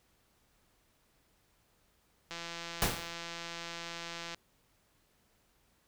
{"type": "click train", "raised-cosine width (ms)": 0.2, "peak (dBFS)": -24, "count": 345, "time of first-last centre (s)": [2.31, 4.346], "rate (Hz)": 169}
{"type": "noise with exponential decay", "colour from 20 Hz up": "pink", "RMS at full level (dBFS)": -26, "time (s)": [2.82, 3.15], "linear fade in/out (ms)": 0, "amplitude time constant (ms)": 71}
{"effects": ["pink hiss -71 dBFS RMS until 5.87 s"]}